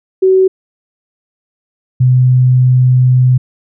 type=tone pair in turn; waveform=sine; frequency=377.6 / 127 Hz; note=F#4 / B2; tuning=+35 / +49 cents; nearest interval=octave + perfect fifth; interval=1886 cents; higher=first; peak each=-5 dBFS; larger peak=neither; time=0.22-0.48 / 2-3.38 s; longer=second; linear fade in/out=10 ms; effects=none